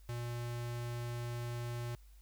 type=tone with notch filter; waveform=square; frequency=119.6 Hz; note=A#2; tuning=45 cents sharp; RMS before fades=-40 dBFS; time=0.09-1.95 s; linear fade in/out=0 ms; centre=240 Hz; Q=1.9; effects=added 50 Hz sine -55 dBFS peak until 2.21 s + white hiss -70 dBFS RMS until 2.21 s